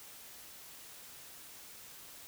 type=silence; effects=white hiss -52 dBFS RMS until 2.27 s